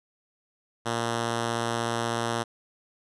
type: tone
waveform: 5% pulse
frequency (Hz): 116.54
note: A#2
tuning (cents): 0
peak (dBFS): -15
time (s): 0.85-2.44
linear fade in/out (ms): 20
effects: resampled to 24000 Hz